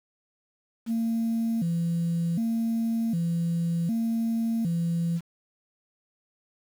sine tone with vibrato, 196.2 Hz, G3, 2 cents sharp, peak -22 dBFS, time 0.86-5.21 s, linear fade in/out 50 ms, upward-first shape square, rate 0.66 Hz, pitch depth 260 cents each way, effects tanh soft clip ceiling -21 dBFS + 8-bit

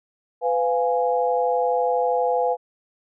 sine chord, F diminished, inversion second, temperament equal with one note detuned, 501.9 / 698.5 / 830.6 Hz, Cb5 / F5 / Ab5, +28 / 0 / 0 cents, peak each -21 / -24 / -24 dBFS, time 0.41-2.57 s, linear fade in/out 50 ms, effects none

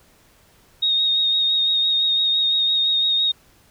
sine tone with vibrato, 3729 Hz, A#7, in tune, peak -16 dBFS, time 0.82-3.32 s, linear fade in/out 10 ms, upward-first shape sine, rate 5.9 Hz, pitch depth 22 cents each way, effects pink hiss -55 dBFS RMS until 3.7 s

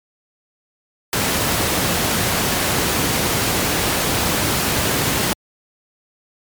pink noise, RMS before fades -18 dBFS, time 1.13-5.33 s, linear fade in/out 0 ms, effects high-pass 80 Hz 12 dB/octave + MP3 96 kbps

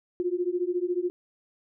sine beating tone pair, 349.2 / 363.2 Hz, F4 / F#4, 0 / -32 cents, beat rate 14 Hz, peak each -28 dBFS, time 0.2-1.1 s, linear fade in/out 0 ms, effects none

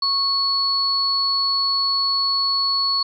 sine tone pair together, 1100 / 4400 Hz, C#6 / C#8, -14 / -14 cents, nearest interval 2 octaves, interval 2400 cents, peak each -25 / -18 dBFS, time 0.02-3.03 s, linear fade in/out 5 ms, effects none

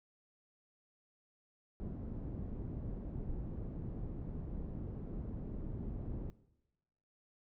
pink low-pass noise, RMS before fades -42 dBFS, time 1.8-6.3 s, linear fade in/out 0 ms, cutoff 290 Hz, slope 12 dB/octave, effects noise-tail reverb RT60 1.0 s tail -19 dB re dry

